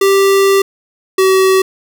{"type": "tone pair in turn", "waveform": "square", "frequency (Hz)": [392, 380], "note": ["G4", "F#4"], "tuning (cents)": [0, 46], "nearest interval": "minor second", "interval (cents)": 54, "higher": "first", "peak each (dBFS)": -8, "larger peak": "neither", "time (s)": [[0.01, 0.62], [1.18, 1.62]], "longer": "first", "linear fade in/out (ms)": 5, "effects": []}